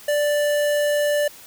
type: tone with notch filter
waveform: square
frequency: 587.3 Hz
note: D5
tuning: in tune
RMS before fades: -20 dBFS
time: 0.08-1.28 s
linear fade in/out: 5 ms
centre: 4600 Hz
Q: 1.7
effects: white hiss -44 dBFS RMS until 1.46 s